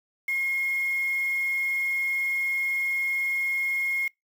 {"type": "tone with quantisation", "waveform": "sine", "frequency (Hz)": 2151, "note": "C7", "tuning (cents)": 47, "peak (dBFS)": -24, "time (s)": [0.28, 4.08], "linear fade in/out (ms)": 5, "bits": 7, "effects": ["noise-tail reverb RT60 0.2 s tail -26 dB re dry"]}